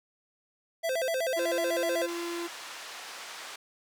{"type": "tone with vibrato", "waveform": "square", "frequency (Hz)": 587.3, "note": "D5", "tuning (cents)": 0, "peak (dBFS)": -28, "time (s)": [0.83, 2.07], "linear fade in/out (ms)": 20, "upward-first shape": "square", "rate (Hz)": 8, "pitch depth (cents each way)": 210}
{"type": "tone", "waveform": "45% pulse", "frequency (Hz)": 342.4, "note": "F4", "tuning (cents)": -34, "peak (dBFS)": -33, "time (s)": [1.36, 2.48], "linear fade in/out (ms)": 20}
{"type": "band-pass noise", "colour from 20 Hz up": "pink", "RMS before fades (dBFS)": -43, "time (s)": [2.08, 3.56], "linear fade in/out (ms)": 5, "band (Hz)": [900, 7200], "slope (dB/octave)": 12}
{"effects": []}